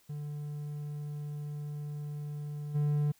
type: tone with level steps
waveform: triangle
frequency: 147.5 Hz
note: D3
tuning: 8 cents sharp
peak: -34 / -24 dBFS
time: 0.09-3.12 s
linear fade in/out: 10 ms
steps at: 2.74 s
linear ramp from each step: 20 ms
effects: white hiss -66 dBFS RMS until 3.19 s